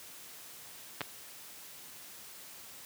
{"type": "clicks", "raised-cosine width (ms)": 0.3, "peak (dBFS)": -18, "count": 2, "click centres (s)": [1.008, 1.015], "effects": ["white hiss -50 dBFS RMS until 2.85 s", "high-pass 80 Hz 12 dB/octave"]}